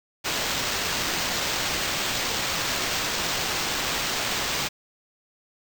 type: noise with sample-and-hold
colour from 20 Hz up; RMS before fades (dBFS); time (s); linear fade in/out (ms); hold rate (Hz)
white; -27; 0.24-4.69; 20; 11025
effects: none